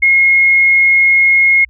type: tone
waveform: sine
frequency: 2156 Hz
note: C#7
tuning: 49 cents flat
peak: -6 dBFS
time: 0.02-1.65 s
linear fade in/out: 10 ms
effects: added 60 Hz sine -40 dBFS peak until 1.69 s